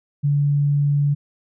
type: tone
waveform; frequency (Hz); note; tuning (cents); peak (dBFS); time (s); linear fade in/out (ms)
sine; 143.9; D3; -35; -15; 0.23-1.15; 20
effects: none